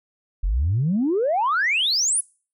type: exponential sweep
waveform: sine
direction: up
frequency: 40.47 to 10560 Hz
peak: -17 dBFS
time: 0.43-2.21 s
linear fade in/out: 10 ms
effects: noise-tail reverb RT60 0.4 s tail -25 dB re dry + tanh soft clip ceiling -14 dBFS